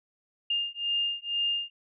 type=beating tone pair; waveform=sine; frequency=2814 / 2816.1 Hz; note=F7 / F7; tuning=+12 / +14 cents; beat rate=2.1 Hz; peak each=-30 dBFS; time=0.5-1.7 s; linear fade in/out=5 ms; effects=none